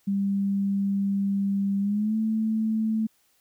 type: tone with pitch glide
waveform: sine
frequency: 198 to 219.7 Hz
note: G3 to A3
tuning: +18 to -2 cents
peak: -22 dBFS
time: 0.07-3.07 s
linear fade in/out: 10 ms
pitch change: +180 cents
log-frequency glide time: 1.8-2.16 s
effects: white hiss -66 dBFS RMS until 3.4 s